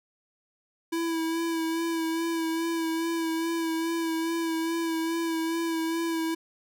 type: tone with vibrato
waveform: square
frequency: 329.1 Hz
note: E4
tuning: 3 cents flat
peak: -27 dBFS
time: 0.92-6.35 s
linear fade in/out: 10 ms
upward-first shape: sine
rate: 2.4 Hz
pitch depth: 26 cents each way
effects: none